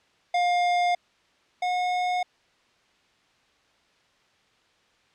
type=tone pair in turn; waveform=square; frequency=708 / 723.3 Hz; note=F5 / F#5; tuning=+23 / -39 cents; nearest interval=unison; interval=38 cents; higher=second; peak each=-21 / -24 dBFS; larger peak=first; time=0.34-0.95 / 1.62-2.23 s; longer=neither; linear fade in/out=5 ms; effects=white hiss -63 dBFS RMS until 5.14 s + low-pass 4000 Hz 12 dB/octave